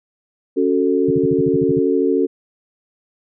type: chord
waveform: sine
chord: F# minor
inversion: second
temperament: just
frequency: 277.5 / 370 / 444 Hz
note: C#4 / F#4 / A4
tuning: +2 / 0 / +16 cents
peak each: -18 dBFS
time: 0.56-2.27 s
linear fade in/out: 20 ms
type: tone bursts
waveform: sine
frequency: 150.6 Hz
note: D3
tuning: 44 cents sharp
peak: -18 dBFS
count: 10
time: 1.08-1.792 s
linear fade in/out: 5 ms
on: 28 ms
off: 48 ms
effects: none